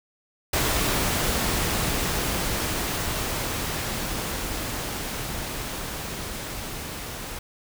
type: noise with level ramp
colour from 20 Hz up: pink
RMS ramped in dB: -23 to -35 dBFS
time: 0.53-7.39 s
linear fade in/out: 5 ms
effects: none